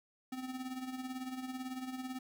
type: tone with tremolo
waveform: square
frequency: 257.5 Hz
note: C4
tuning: 28 cents flat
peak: -38 dBFS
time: 0.32-2.19 s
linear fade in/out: 5 ms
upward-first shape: sine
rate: 18 Hz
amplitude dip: 60%
effects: 11-bit